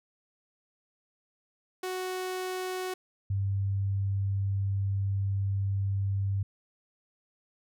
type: tone pair in turn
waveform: sawtooth / sine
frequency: 370 / 98.4 Hz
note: F#4 / G2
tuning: 0 / +7 cents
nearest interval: octave + major seventh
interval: 2293 cents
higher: first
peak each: -28 / -26 dBFS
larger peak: second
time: 1.83-2.94 / 3.3-6.43 s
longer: second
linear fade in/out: 5 ms
effects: none